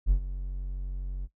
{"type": "tone with ADSR envelope", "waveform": "triangle", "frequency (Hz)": 46.1, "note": "F#1", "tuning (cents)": -6, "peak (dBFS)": -14, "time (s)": [0.06, 1.28], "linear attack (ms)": 47, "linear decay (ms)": 88, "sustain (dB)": -15, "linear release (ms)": 36, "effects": ["noise-tail reverb RT60 0.1 s tail -17 dB re dry", "tanh soft clip ceiling -11 dBFS"]}